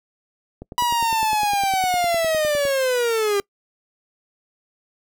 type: click train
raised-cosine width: 2 ms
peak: -21 dBFS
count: 21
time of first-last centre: 0.62-2.653 s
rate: 9.84 Hz
type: linear sweep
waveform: 45% pulse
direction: down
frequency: 980 to 395.5 Hz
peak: -18 dBFS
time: 0.78-3.4 s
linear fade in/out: 0 ms
effects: noise-tail reverb RT60 0.1 s tail -25 dB re dry